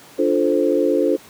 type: chord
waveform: sine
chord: D minor seventh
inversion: none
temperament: equal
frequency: 293.7 / 349.2 / 440 / 523.3 Hz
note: D4 / F4 / A4 / C5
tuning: 0 / 0 / 0 / 0 cents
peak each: -20 dBFS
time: 0.18-1.17 s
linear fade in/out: 20 ms
effects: pink hiss -44 dBFS RMS until 1.29 s + high-pass 150 Hz 12 dB/octave